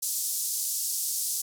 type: band-pass noise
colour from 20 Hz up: white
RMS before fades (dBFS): -30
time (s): 0.02-1.42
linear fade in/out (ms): 10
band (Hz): 5200 to 13000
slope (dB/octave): 24
effects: none